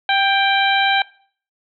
harmonic tone with a mistuned harmonic, 784 Hz, G5, in tune, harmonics 1 / 2 / 3 / 4 / 5, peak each -17 / -20 / -22 / -23 / -24 dBFS, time 0.09-1.02 s, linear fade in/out 2 ms, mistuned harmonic 2, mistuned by +21 cents, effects noise-tail reverb RT60 0.5 s tail -21 dB re dry

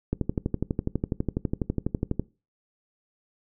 click train, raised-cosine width 3 ms, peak -12 dBFS, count 26, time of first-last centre 0.13-2.196 s, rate 12.1 Hz, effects noise-tail reverb RT60 0.3 s tail -21 dB re dry

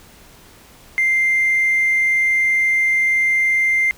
sine tone with hard clipping, 2093 Hz, C7, in tune, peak -14 dBFS, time 0.98-3.91 s, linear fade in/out 0 ms, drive 1 dB, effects pink hiss -46 dBFS RMS until 3.97 s

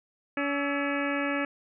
harmonic tone with a mistuned harmonic, 283.4 Hz, C#4, 38 cents sharp, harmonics 1 / 2 / 3 / 4 / 5 / 6 / 7 / 8 / 9 / 10, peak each -30 / -33 / -40 / -42 / -36 / -34 / -41 / -37 / -39 / -46 dBFS, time 0.37-1.45 s, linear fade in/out 2 ms, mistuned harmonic 5, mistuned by -120 cents, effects none

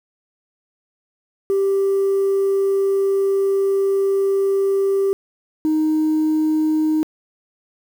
sine tone pair in turn, 392 / 311.1 Hz, G4 / D#4, 0 / 0 cents, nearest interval major third, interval 400 cents, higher first, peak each -13 dBFS, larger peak neither, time 1.5-5.13 / 5.65-7.03 s, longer first, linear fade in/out 0 ms, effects tanh soft clip ceiling -13 dBFS + 7-bit

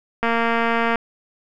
click train, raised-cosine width 0.5 ms, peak -6 dBFS, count 169, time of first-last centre 0.23-0.957 s, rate 231 Hz, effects none

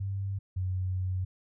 sine tone pair in turn, 98 / 92.64 Hz, G2 / F#2, 0 / +3 cents, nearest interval minor second, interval 97 cents, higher first, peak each -30 / -28 dBFS, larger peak second, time 0-0.39 / 0.56-1.25 s, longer second, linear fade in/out 10 ms, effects none

